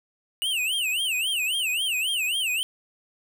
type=tone with vibrato; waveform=square; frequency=2823 Hz; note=F7; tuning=18 cents sharp; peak=-24 dBFS; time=0.42-2.63 s; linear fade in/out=0 ms; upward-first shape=sine; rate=3.7 Hz; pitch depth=230 cents each way; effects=none